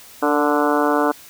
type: harmonic tone with a mistuned harmonic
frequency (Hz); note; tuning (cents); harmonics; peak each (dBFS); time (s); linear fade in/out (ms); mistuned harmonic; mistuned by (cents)
146.83; D3; 0; 2 / 3 / 4 / 5 / 6 / 7 / 8 / 9 / 10; -20 / -22 / -23 / -24 / -25 / -25 / -26 / -27 / -27; 0.22-1.12; 10; 3; +31
effects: white hiss -43 dBFS RMS until 1.29 s